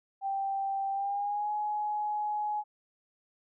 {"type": "tone with pitch glide", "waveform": "sine", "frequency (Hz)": [784, 840.3], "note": ["G5", "G#5"], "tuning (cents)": [0, 20], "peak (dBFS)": -29, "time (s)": [0.21, 2.64], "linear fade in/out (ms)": 50, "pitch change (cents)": 120, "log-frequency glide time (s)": [0.91, 1.51], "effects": []}